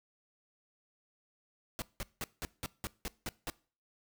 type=noise bursts; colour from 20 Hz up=pink; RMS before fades=-38 dBFS; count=9; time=1.79-3.5 s; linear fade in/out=0 ms; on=30 ms; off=180 ms; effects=noise-tail reverb RT60 0.4 s tail -22 dB re dry